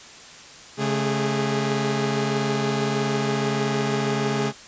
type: tone cluster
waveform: sawtooth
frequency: 138.7 / 215.7 / 409.8 Hz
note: C#3 / A3 / G#4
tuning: +1 / -34 / -23 cents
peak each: -22 dBFS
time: 0.77-4.53 s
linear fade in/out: 50 ms
effects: white hiss -43 dBFS RMS until 4.67 s + resampled to 16000 Hz